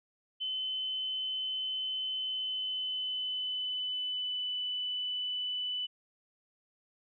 sine tone with pitch glide, 3045 to 2988 Hz, F#7 to F#7, +49 to +16 cents, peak -32 dBFS, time 0.4-5.87 s, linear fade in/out 20 ms, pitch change -33 cents, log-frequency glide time 2.15-4.53 s, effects none

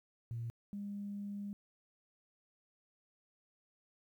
sine tone pair in turn, 116.54 / 202.5 Hz, A#2 / G#3, 0 / -43 cents, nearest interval minor seventh, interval 957 cents, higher second, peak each -37 / -39 dBFS, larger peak first, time 0.31-0.5 / 0.73-1.53 s, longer second, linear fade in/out 0 ms, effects tanh soft clip ceiling -33 dBFS + 12-bit

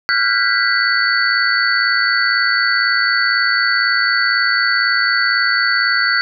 sine tone cluster, 1379 / 1483 / 1601 / 1975 / 4478 Hz, F6 / F#6 / G6 / B6 / C#8, -22 / +4 / +36 / 0 / +17 cents, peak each -19 dBFS, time 0.09-6.21 s, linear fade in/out 0 ms, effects none

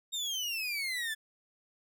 30% pulse exponential sweep, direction down, 3729 to 1720 Hz, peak -30 dBFS, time 0.12-1.15 s, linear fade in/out 20 ms, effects none

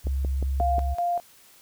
sine tone, 67.5 Hz, C#2, 45 cents flat, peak -23 dBFS, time 0.04-0.95 s, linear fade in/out 20 ms
click train, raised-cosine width 2 ms, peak -20 dBFS, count 5, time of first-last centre 0.07-0.783 s, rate 5.61 Hz
sine tone with tremolo, 698.5 Hz, F5, in tune, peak -22 dBFS, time 0.6-1.2 s, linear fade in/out 0 ms, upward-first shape square, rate 2.6 Hz, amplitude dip 70%
effects white hiss -54 dBFS RMS until 1.61 s

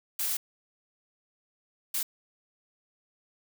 blue noise bursts at uneven times, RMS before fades -30 dBFS, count 2, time 0.19-0.37 / 1.94-2.03 s, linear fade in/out 5 ms, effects none

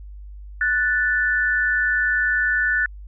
sine tone pair together, 1480 / 1760 Hz, F#6 / A6, 0 / 0 cents, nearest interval minor third, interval 300 cents, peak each -20 dBFS, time 0.61-2.86 s, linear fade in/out 2 ms, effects added 50 Hz sine -35 dBFS peak until 3.07 s

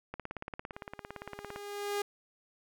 click train, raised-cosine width 0.5 ms, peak -24 dBFS, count 26, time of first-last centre 0.14-1.56 s, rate 17.6 Hz
sawtooth tone with exponential growth, 407.9 Hz, G#4, 31 cents flat, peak -26 dBFS, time 0.73-2.02 s, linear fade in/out 5 ms, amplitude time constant 280 ms
effects none

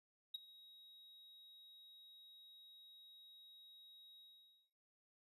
triangle tone with ADSR envelope, 3800 Hz, A#7, 33 cents sharp, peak -38 dBFS, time 0.34-4.71 s, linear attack 7 ms, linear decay 18 ms, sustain -20 dB, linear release 510 ms, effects noise-tail reverb RT60 0.8 s tail -18 dB re dry + resampled to 32000 Hz

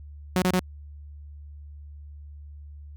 sawtooth tone bursts, 183.3 Hz, F#3, 16 cents flat, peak -16 dBFS, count 3, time 0.36-0.594 s, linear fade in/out 0 ms, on 60 ms, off 27 ms, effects added 73 Hz sine -40 dBFS peak until 2.96 s

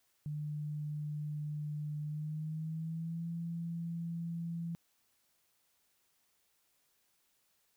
sine tone with pitch glide, 149.7 to 168.03 Hz, D3 to E3, +33 to +33 cents, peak -36 dBFS, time 0.26-4.75 s, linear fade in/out 0 ms, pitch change +200 cents, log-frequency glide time 2.03-3.28 s, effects white hiss -75 dBFS RMS until 7.76 s

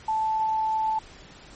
sine tone, 876 Hz, A5, 8 cents flat, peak -22 dBFS, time 0.08-0.99 s, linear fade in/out 5 ms, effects pink hiss -48 dBFS RMS until 1.55 s + MP3 32 kbps

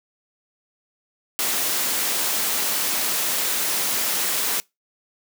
white noise, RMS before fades -23 dBFS, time 1.39-4.6 s, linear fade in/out 0 ms, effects noise-tail reverb RT60 0.2 s tail -24 dB re dry + high-pass 200 Hz 12 dB/octave

